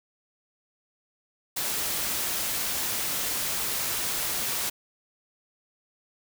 white noise, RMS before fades -29 dBFS, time 1.56-4.7 s, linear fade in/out 10 ms, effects none

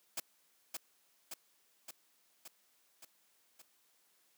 white noise with echo, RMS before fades -38 dBFS, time 0.17-0.2 s, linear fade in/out 5 ms, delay 570 ms, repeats 6, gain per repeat -3 dB, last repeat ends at 3.62 s, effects white hiss -72 dBFS RMS until 4.37 s + high-pass 200 Hz 12 dB/octave

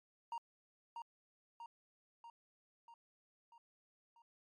triangle tone with echo, 932.3 Hz, A#5, in tune, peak -38 dBFS, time 0.32-0.38 s, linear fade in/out 2 ms, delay 640 ms, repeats 6, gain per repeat -4 dB, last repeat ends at 4.22 s, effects MP3 48 kbps

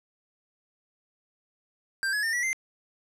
square tone with pitch steps, 1577 / 1690.2 / 1811.5 / 1941.5 / 2081 Hz, G6 / G#6 / A6 / B6 / C7, +10 / +30 / +50 / -30 / -10 cents, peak -26 dBFS, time 2.03-2.53 s, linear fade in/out 0 ms, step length 100 ms, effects low-pass 11000 Hz 12 dB/octave

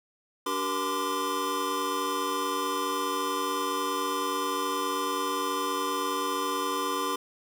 square tone cluster, 288.4 / 383.5 / 475.2 / 1026 / 1180 Hz, D4 / G4 / A#4 / C6 / D6, -31 / -38 / +33 / -34 / +8 cents, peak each -37 / -36 / -37 / -32 / -34 dBFS, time 0.46-7.16 s, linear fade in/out 5 ms, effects none

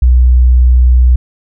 sine tone, 62 Hz, B1, 7 cents sharp, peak -3 dBFS, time 0.02-1.16 s, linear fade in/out 5 ms, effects none

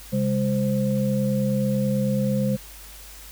sine tone cluster, 134.2 / 203.4 / 521 Hz, C3 / G#3 / C5, +44 / -36 / -7 cents, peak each -25 / -22 / -27 dBFS, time 0.12-2.57 s, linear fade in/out 20 ms, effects added 50 Hz sine -44 dBFS peak until 3.31 s + white hiss -44 dBFS RMS until 3.31 s

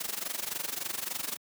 white noise with amplitude modulation, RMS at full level -32 dBFS, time 0-1.37 s, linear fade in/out 10 ms, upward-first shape sine, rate 23.5 Hz, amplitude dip 85%, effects high-pass 150 Hz 12 dB/octave

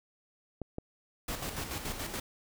clicks, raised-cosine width 2 ms, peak -23 dBFS, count 2, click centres 0.617 / 0.784 s
pink noise with tremolo, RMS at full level -36 dBFS, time 1.28-2.2 s, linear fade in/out 5 ms, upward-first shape square, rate 7 Hz, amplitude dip 50%
effects none

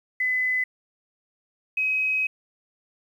sine tone pair in turn, 2014 / 2537 Hz, B6 / D#7, +33 / +33 cents, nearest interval major third, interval 400 cents, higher second, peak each -21 dBFS, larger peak neither, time 0.2-0.64 / 1.77-2.27 s, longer second, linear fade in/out 5 ms, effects 9-bit

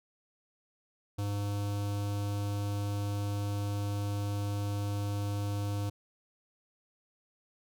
square tone with notch filter, 101.8 Hz, G#2, 34 cents flat, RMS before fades -33 dBFS, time 1.18-5.9 s, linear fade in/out 10 ms, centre 1900 Hz, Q 1.5, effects none

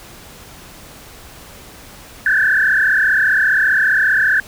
sine tone with frequency modulation, 1634 Hz, G#6, 29 cents flat, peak -11 dBFS, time 2.26-4.4 s, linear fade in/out 2 ms, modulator 35 Hz, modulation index 3.8, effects pink hiss -39 dBFS RMS until 4.47 s

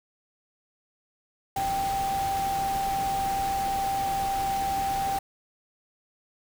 sine tone in noise, 784 Hz, G5, in tune, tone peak -25 dBFS, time 1.56-5.19 s, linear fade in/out 5 ms, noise pink, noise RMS -36 dBFS, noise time 1.56-5.19 s, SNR +8 dB, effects none

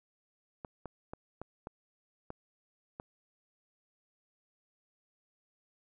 clicks, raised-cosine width 1 ms, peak -27 dBFS, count 7, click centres 0.648 / 0.857 / 1.135 / 1.416 / 1.671 / 2.304 / 2.999 s, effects none

